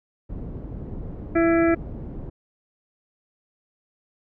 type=low-pass noise; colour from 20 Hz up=pink; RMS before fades=-34 dBFS; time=0.29-2.3 s; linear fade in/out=10 ms; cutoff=340 Hz; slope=12 dB/octave
type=harmonic tone; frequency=333.2 Hz; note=E4; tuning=19 cents sharp; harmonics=1 / 2 / 4 / 5 / 6 / 7; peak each=-17 / -23 / -29 / -31 / -33 / -34 dBFS; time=1.35-1.75 s; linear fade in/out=10 ms
effects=none